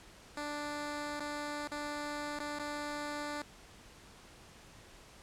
10% pulse tone with dropouts, 294.1 Hz, D4, 3 cents sharp, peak -29 dBFS, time 0.37-3.42 s, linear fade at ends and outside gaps 2 ms, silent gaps 1.197-1.203 / 1.675-1.716 / 2.39-2.401 / 2.588-2.596 s, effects pink hiss -56 dBFS RMS until 5.22 s + low-pass 9000 Hz 12 dB/octave

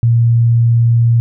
sine tone, 117 Hz, A#2, 7 cents sharp, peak -7 dBFS, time 0.03-1.2 s, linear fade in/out 0 ms, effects none

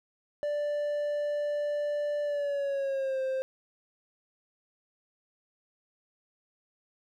triangle tone with pitch glide, 587.3 to 526.3 Hz, D5 to C5, 0 to +10 cents, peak -26 dBFS, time 0.43-3.42 s, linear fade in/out 0 ms, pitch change -190 cents, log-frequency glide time 2.23-3.21 s, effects none

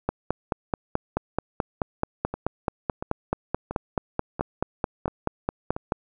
two click trains, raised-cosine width 1 ms, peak -9 / -16 dBFS, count 28 / 6, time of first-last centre 0.09-5.922 / 2.34-5.765 s, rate 4.63 / 1.46 Hz, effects none

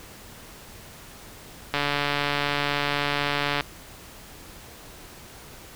click train, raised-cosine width 0.3 ms, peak -8 dBFS, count 270, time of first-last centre 1.74-3.608 s, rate 144 Hz, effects pink hiss -45 dBFS RMS until 5.75 s

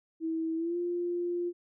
sine tone with pitch glide, 324.3 to 349.6 Hz, E4 to F4, -28 to +2 cents, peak -29 dBFS, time 0.2-1.53 s, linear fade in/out 50 ms, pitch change +130 cents, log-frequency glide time 0.56-0.77 s, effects none

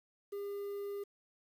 triangle tone with quantisation, 403.4 Hz, G4, 50 cents sharp, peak -36 dBFS, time 0.32-1.04 s, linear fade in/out 10 ms, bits 10, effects none

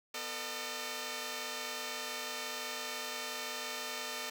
5% pulse tone cluster, 248.9 / 448.8 / 607 Hz, B3 / A4 / D#5, +14 / +34 / -43 cents, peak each -35 / -30 / -30 dBFS, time 0.14-4.3 s, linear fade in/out 5 ms, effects none

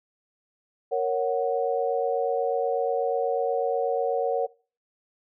sine chord, F# major, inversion first, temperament equal, 466.2 / 554.4 / 740 Hz, A#4 / C#5 / F#5, 0 / 0 / 0 cents, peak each -26 / -27 / -28 dBFS, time 0.91-4.47 s, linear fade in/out 20 ms, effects noise-tail reverb RT60 0.4 s tail -23 dB re dry

